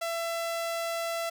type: tone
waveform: sawtooth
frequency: 670 Hz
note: E5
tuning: 28 cents sharp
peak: -26 dBFS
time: 0.01-1.3 s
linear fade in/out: 10 ms
effects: none